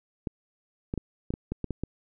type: clicks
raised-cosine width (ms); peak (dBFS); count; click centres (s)
3; -17; 9; 0.272 / 0.939 / 0.977 / 1.305 / 1.339 / 1.52 / 1.643 / 1.707 / 1.836
effects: none